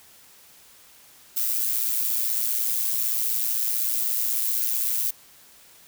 violet noise with amplitude modulation, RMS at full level -22 dBFS, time 1.36-5.11 s, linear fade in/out 10 ms, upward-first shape sine, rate 116 Hz, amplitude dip 60%, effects white hiss -52 dBFS RMS until 5.87 s

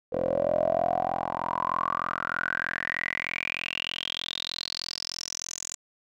10% pulse tone with band-pass filter sweep, 43.23 Hz, F1, 17 cents flat, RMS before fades -30 dBFS, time 0.12-5.75 s, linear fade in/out 10 ms, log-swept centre 490 to 7100 Hz, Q 9.7, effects none

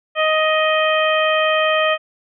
harmonic tone, 625 Hz, D#5, 8 cents sharp, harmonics 1 / 2 / 3 / 4 / 5, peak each -17 / -20 / -22 / -23 / -24 dBFS, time 0.15-1.98 s, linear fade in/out 50 ms, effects none

